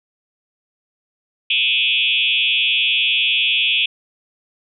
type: tone with frequency modulation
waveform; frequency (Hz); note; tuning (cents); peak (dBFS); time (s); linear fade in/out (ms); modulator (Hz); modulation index
sine; 2960; F#7; 0; -14; 1.5-3.86; 5; 130; 4
effects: none